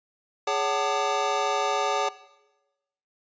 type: tone cluster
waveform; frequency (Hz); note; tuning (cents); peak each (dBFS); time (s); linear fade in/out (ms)
square; 417 / 561 / 755 / 887 / 1198; G#4 / C#5 / F#5 / A5 / D6; +7 / +21 / +35 / +14 / +34; -31; 0.47-2.09; 5
effects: noise-tail reverb RT60 1.0 s tail -18 dB re dry + resampled to 16000 Hz